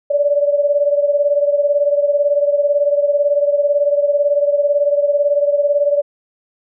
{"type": "beating tone pair", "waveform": "sine", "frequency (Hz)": [574, 592], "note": ["D5", "D5"], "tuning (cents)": [-40, 14], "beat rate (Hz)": 18, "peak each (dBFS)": [-13, -18], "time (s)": [0.1, 6.02], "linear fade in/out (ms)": 10, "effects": []}